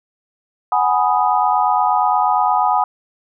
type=chord; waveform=sine; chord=G# minor seventh; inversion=third; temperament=equal with one note detuned; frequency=742.1 / 830.6 / 987.8 / 1244.5 Hz; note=F#5 / G#5 / B5 / D#6; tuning=+5 / 0 / 0 / 0 cents; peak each=-18 / -17 / -19 / -20 dBFS; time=0.72-2.84 s; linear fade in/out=2 ms; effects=none